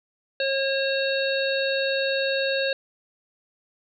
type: harmonic tone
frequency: 542 Hz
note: C#5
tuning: 39 cents flat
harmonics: 1 / 3 / 5 / 7 / 8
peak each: -24 / -29 / -31 / -32 / -33 dBFS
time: 0.4-2.73 s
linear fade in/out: 2 ms
effects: none